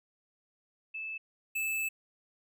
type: tone pair in turn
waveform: sine / square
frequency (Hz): 2623 / 2623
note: E7 / E7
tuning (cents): -9 / -9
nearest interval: unison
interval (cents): 0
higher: neither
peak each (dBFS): -36 / -31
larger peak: second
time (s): 0.94-1.18 / 1.55-1.89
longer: second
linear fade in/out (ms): 10
effects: none